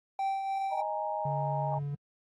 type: tone with tremolo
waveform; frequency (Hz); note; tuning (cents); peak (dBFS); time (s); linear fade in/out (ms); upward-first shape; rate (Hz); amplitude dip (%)
triangle; 779; G5; -11; -25; 0.19-0.81; 2; triangle; 3.2; 50
type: chord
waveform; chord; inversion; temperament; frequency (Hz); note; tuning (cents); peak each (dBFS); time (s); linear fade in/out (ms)
sine; D# suspended fourth; none; equal with one note detuned; 622.3 / 825.8 / 932.3; D#5 / G#5 / A#5; 0 / -10 / 0; -35 / -34 / -36; 0.71-1.79; 20
type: tone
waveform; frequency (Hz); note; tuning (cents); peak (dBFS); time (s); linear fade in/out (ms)
triangle; 143.1; D3; -45; -30; 1.25-1.95; 5
effects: AAC 32 kbps